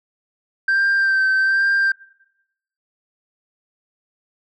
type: tone with vibrato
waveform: sine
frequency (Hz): 1568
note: G6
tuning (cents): 0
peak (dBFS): -12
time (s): 0.68-1.92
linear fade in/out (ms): 5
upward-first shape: sine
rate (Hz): 1.2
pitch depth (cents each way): 25
effects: noise-tail reverb RT60 0.9 s tail -25 dB re dry + tanh soft clip ceiling -13 dBFS